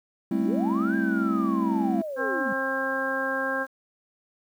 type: chord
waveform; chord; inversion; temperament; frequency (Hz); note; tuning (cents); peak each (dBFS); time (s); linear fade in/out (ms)
triangle; A minor seventh; third; just; 198 / 220 / 264 / 330; G3 / A3 / C4 / E4; +18 / 0 / +16 / +2; -26; 0.31-2.02; 5
type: linear two-way sweep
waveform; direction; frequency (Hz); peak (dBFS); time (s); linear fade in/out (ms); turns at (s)
sine; up then down; 187.1 to 1621 to 187.1; -30; 0.41-2.53; 5; 0.96
type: harmonic tone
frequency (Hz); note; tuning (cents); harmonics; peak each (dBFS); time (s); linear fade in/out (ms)
266.8; C4; +34; 1 / 2 / 3 / 4 / 5 / 6; -34 / -30 / -37 / -33 / -37 / -28; 2.16-3.67; 50
effects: 9-bit

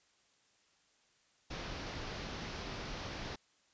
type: low-pass noise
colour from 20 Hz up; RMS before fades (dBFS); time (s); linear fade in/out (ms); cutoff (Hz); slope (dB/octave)
pink; -43; 1.5-3.36; 10; 5800; 48
effects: white hiss -71 dBFS RMS until 3.73 s + resampled to 16000 Hz

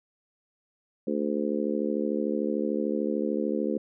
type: harmonic tone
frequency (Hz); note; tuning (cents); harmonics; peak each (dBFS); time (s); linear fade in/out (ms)
73.42; D2; 0; 3 / 4 / 5 / 6 / 7; -30 / -31 / -32 / -33 / -33; 1.07-3.78; 5
effects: none

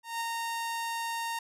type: tone with ADSR envelope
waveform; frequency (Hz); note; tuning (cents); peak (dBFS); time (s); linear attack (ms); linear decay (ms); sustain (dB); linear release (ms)
sawtooth; 923; A#5; -17; -26; 0.03-1.39; 180; 6; -2; 4
effects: resampled to 32000 Hz

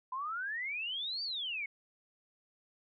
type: exponential two-way sweep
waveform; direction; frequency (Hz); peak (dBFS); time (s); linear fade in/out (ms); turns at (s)
sine; up then down; 997 to 4699 to 2159; -35; 0.12-1.66; 5; 1.23
effects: none

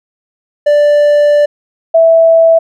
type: tone pair in turn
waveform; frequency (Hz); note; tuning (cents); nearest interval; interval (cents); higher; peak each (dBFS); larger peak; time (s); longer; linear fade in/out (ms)
triangle / sine; 587.3 / 657.3; D5 / E5; 0 / -5; major second; 195; second; -3; neither; 0.66-1.46 / 1.94-2.59; first; 10
effects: none

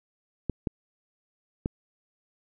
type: clicks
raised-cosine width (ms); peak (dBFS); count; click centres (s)
3; -14; 3; 0.497 / 0.672 / 1.659
effects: none

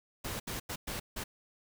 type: noise bursts at uneven times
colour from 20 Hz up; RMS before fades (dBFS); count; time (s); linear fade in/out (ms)
pink; -38; 5; 0.24-0.4 / 0.47-0.6 / 0.69-0.76 / 0.87-1 / 1.16-1.24; 10
effects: none

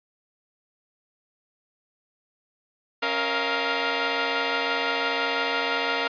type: tone cluster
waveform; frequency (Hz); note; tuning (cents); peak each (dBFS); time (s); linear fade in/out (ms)
10% pulse; 275.8 / 467.3 / 637 / 698; C#4 / A#4 / D#5 / F5; -9 / +4 / +41 / -1; -24 / -18 / -24 / -20; 3.02-6.08; 10
effects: resampled to 11025 Hz

